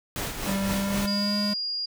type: noise with tremolo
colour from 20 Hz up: pink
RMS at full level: -30 dBFS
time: 0.16-1.06 s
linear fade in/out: 0 ms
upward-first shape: sine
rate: 3.9 Hz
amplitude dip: 50%
type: tone with pitch glide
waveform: square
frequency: 196 to 206 Hz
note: G3 to G#3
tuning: 0 to -14 cents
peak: -26 dBFS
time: 0.47-1.54 s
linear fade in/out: 10 ms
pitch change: +86 cents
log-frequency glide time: 0.71-1.37 s
type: tone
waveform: sine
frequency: 4838 Hz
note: D#8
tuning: 49 cents flat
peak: -27 dBFS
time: 1.07-1.86 s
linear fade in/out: 10 ms
effects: none